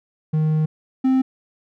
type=tone pair in turn; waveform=triangle; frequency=155.56 / 261.6 Hz; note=D#3 / C4; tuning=0 / 0 cents; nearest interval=major sixth; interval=900 cents; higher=second; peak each=-14 / -12 dBFS; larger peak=second; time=0.33-0.66 / 1.04-1.22 s; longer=first; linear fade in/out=10 ms; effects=none